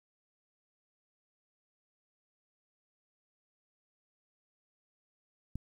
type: click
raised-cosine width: 5 ms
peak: -25 dBFS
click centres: 5.556 s
effects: 10-bit